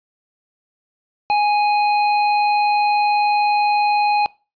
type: tone with tanh clipping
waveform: sine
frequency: 830.6 Hz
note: G#5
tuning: in tune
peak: -16 dBFS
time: 1.3-4.26 s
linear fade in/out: 0 ms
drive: 18 dB
effects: noise-tail reverb RT60 0.3 s tail -22 dB re dry + resampled to 11025 Hz